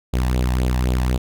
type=tone with flanger; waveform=sawtooth; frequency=62.6 Hz; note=B1; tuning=24 cents sharp; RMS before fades=-19 dBFS; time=0.13-1.18 s; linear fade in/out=10 ms; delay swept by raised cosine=0.26 to 1.15 ms; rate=3.9 Hz; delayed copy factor=+0.65; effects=none